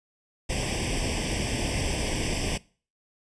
pink noise with comb filter, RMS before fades -28 dBFS, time 0.49-2.58 s, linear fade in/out 10 ms, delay 0.37 ms, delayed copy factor +1, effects noise-tail reverb RT60 0.4 s tail -22 dB re dry + resampled to 22050 Hz

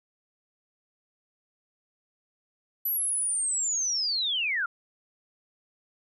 sine linear sweep, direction down, 12000 to 1324 Hz, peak -25 dBFS, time 2.85-4.66 s, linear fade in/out 5 ms, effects none

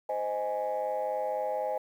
sine chord, Ab major, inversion first, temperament just, 519.1 / 623 / 830.6 Hz, C5 / Eb5 / Ab5, -14 / +2 / 0 cents, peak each -32 dBFS, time 0.09-1.78 s, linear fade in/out 5 ms, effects tanh soft clip ceiling -23 dBFS + 10-bit

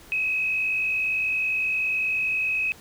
sine tone with frequency modulation, 2551 Hz, D#7, 43 cents sharp, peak -22 dBFS, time 0.12-2.72 s, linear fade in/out 0 ms, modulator 49.8 Hz, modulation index 0.98, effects pink hiss -49 dBFS RMS until 2.8 s

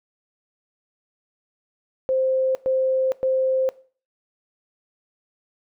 sine tone bursts, 523.3 Hz, C5, in tune, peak -18 dBFS, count 3, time 2.09-3.69 s, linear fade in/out 0 ms, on 460 ms, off 110 ms, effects noise-tail reverb RT60 0.4 s tail -19 dB re dry

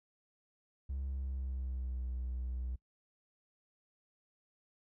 triangle tone with pitch glide, 67.6 to 62.35 Hz, C#2 to B1, -43 to +17 cents, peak -33 dBFS, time 0.89-2.76 s, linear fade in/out 10 ms, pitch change -140 cents, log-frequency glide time 1.05-2.06 s, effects noise-tail reverb RT60 0.1 s tail -25 dB re dry + tanh soft clip ceiling -30 dBFS

